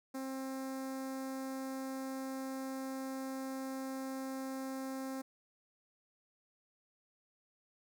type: tone with notch filter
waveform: sawtooth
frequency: 265.5 Hz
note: C4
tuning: 25 cents sharp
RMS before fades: -41 dBFS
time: 0.14-5.22 s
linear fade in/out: 10 ms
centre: 3000 Hz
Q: 0.82
effects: none

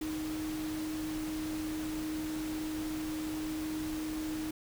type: tone in noise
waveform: sine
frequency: 311.1 Hz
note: D#4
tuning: in tune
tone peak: -34 dBFS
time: 0.01-4.51 s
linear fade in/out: 5 ms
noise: pink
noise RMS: -44 dBFS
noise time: 0.01-4.51 s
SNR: +7 dB
effects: none

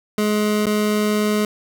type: tone with dropouts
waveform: 25% pulse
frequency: 210.8 Hz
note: G#3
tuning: 26 cents sharp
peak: -13 dBFS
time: 0.18-1.45 s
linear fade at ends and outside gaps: 2 ms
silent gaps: 0.657-0.667 s
effects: none

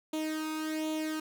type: tone with flanger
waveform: sawtooth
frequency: 312.2 Hz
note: D#4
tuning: 6 cents sharp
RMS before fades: -34 dBFS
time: 0.13-1.2 s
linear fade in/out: 5 ms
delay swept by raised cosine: 0.29 to 0.81 ms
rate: 1.3 Hz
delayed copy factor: +0.7
effects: none

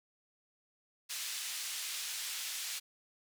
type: band-pass noise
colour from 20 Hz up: pink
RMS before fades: -40 dBFS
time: 1.09-2.8 s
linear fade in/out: 20 ms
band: 2900 to 12000 Hz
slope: 12 dB/octave
effects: none

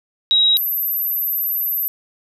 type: tone pair in turn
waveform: sine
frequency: 3830 / 12159 Hz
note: A#7 / F#9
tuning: +46 / +46 cents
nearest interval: octave + minor sixth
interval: 2000 cents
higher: second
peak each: -11 / -18 dBFS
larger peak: first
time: 0.31-0.57 / 0.57-1.88 s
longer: second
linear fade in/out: 0 ms
effects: none

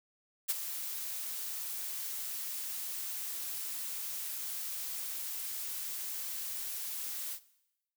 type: noise with ADSR envelope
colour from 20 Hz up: blue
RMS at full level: -29 dBFS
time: 0.48-7.4 s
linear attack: 22 ms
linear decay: 28 ms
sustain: -10 dB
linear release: 75 ms
effects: noise-tail reverb RT60 0.9 s tail -19 dB re dry

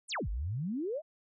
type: exponential two-way sweep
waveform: sine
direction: down then up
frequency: 10970 to 46.32 to 671 Hz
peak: -32 dBFS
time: 0.08-1.02 s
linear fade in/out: 50 ms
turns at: 0.29 s
effects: none

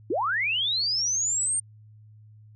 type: linear sweep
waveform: sine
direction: up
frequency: 280.3 to 8860 Hz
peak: -23 dBFS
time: 0.1-1.6 s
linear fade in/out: 5 ms
effects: added 107 Hz sine -48 dBFS peak until 2.55 s

